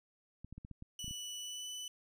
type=clicks; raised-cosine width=5 ms; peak=-35 dBFS; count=9; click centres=0.446 / 0.526 / 0.58 / 0.649 / 0.713 / 0.824 / 1.044 / 1.08 / 1.11 s
type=tone with pitch glide; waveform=25% pulse; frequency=2960 to 2989 Hz; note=F#7 to F#7; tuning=0 to +17 cents; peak=-38 dBFS; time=0.99-1.88 s; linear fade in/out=2 ms; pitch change=+17 cents; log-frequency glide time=1.39-1.69 s
effects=none